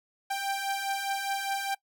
sawtooth beating tone pair, 784 / 788.9 Hz, G5 / G5, 0 / +11 cents, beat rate 4.9 Hz, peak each -31 / -27 dBFS, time 0.3-1.75 s, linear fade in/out 10 ms, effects noise-tail reverb RT60 0.1 s tail -22 dB re dry

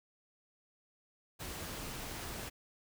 pink noise, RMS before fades -43 dBFS, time 1.39-2.5 s, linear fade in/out 20 ms, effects none

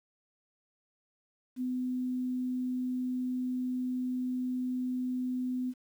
sine tone with quantisation, 252.6 Hz, B3, 39 cents sharp, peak -30 dBFS, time 1.56-5.74 s, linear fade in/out 50 ms, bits 10, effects none

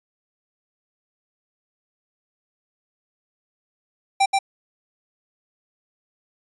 square tone with echo, 784 Hz, G5, in tune, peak -15 dBFS, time 4.2-4.26 s, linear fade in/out 10 ms, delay 130 ms, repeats 1, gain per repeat -2 dB, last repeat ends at 4.39 s, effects resampled to 24000 Hz

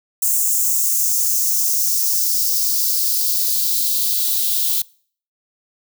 violet noise with high-pass filter sweep, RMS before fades -18 dBFS, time 0.22-4.82 s, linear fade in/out 5 ms, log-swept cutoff 7400 to 3500 Hz, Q 3.1, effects noise-tail reverb RT60 0.5 s tail -24 dB re dry

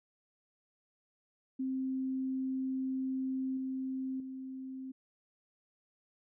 sine tone with level steps, 262.6 Hz, C4, 6 cents sharp, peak -32 / -34 / -40 dBFS, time 1.59-4.92 s, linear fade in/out 10 ms, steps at 3.57 / 4.2 s, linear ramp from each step 2 ms, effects none

